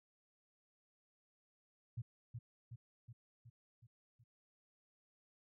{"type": "tone with echo", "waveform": "sine", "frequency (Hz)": 117.8, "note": "A#2", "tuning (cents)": 19, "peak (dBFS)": -39, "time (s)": [1.97, 2.02], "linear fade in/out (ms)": 10, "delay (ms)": 370, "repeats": 6, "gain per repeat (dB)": -4, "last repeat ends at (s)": 4.24, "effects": []}